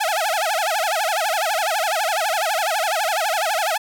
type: tone with vibrato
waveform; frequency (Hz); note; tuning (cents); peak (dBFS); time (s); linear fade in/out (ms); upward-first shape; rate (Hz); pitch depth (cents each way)
sawtooth; 740; F#5; 0; -15; 0-3.78; 10; sine; 12; 280
effects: none